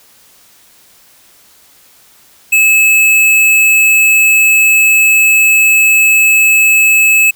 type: tone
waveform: square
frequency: 2596 Hz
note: E7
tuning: 27 cents flat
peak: -6 dBFS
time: 2.52-7.31 s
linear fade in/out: 10 ms
effects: white hiss -45 dBFS RMS until 7.35 s